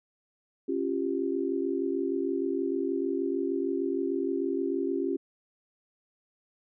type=tone cluster; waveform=sine; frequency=274.8 / 344.9 / 391.4 Hz; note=C#4 / F4 / G4; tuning=-15 / -22 / -3 cents; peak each=-31 dBFS; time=0.68-5.17 s; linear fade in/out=10 ms; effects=none